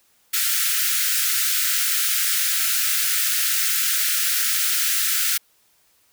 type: high-pass noise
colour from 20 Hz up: white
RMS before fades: -21 dBFS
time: 0.33-5.38 s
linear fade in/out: 10 ms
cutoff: 1300 Hz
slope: 96 dB/octave
effects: white hiss -61 dBFS RMS until 6.12 s